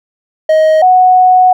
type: tone pair in turn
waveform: triangle / sine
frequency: 628 / 737.3 Hz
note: D#5 / F#5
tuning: +16 / -6 cents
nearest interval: minor third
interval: 278 cents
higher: second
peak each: -3 dBFS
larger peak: neither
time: 0.49-0.82 / 0.82-1.53 s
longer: second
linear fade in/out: 5 ms
effects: none